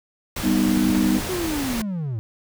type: noise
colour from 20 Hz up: pink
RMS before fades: -29 dBFS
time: 0.36-1.82 s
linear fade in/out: 5 ms
type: chord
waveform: sine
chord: G augmented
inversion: none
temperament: equal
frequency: 196 / 246.9 / 311.1 Hz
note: G3 / B3 / D#4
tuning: 0 / 0 / 0 cents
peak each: -21 dBFS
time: 0.42-1.21 s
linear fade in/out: 50 ms
type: clicks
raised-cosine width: 5 ms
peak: -20 dBFS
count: 6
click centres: 0.473 / 0.686 / 0.772 / 0.899 / 1.064 / 1.21 s
type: linear sweep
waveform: triangle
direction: down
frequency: 377 to 103.83 Hz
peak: -22 dBFS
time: 1.29-2.19 s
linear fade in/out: 0 ms
effects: none